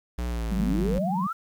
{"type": "tone with pitch glide", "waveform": "square", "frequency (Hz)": [60.2, 52.71], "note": ["B1", "G#1"], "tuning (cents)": [-44, 26], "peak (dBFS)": -28, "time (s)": [0.18, 0.99], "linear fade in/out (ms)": 5, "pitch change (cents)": -230, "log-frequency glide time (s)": [0.28, 0.59]}
{"type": "tone with vibrato", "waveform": "sine", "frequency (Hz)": 185.6, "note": "F#3", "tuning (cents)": 6, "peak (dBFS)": -25, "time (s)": [0.51, 1.27], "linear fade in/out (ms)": 5, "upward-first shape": "sine", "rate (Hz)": 18, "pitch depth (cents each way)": 130}
{"type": "exponential sweep", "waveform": "sine", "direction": "up", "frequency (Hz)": [198, 1396.9], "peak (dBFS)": -27, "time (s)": [0.59, 1.33], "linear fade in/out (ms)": 10}
{"effects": ["9-bit"]}